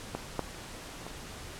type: clicks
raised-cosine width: 1 ms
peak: -18 / -15 / -25 dBFS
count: 3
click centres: 0.15 / 0.393 / 1.066 s
effects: pink hiss -44 dBFS RMS until 1.59 s + low-pass 10000 Hz 12 dB/octave